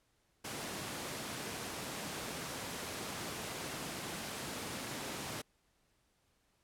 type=high-pass noise; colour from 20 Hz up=pink; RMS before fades=-42 dBFS; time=0.44-5.42 s; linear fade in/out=10 ms; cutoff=130 Hz; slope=12 dB/octave; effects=pink hiss -75 dBFS RMS until 6.63 s + low-pass 12000 Hz 12 dB/octave